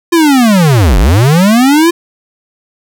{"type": "linear two-way sweep", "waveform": "square", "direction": "down then up", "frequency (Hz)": [349.2, 41.2, 349.2], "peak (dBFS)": -5, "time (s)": [0.12, 1.91], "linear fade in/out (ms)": 10, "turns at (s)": 0.98, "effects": []}